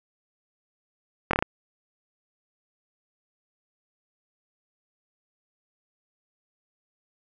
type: slowing click train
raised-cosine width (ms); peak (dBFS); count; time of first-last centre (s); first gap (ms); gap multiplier
0.5; -6; 5; 1.31-1.425; 23; 1.15
effects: none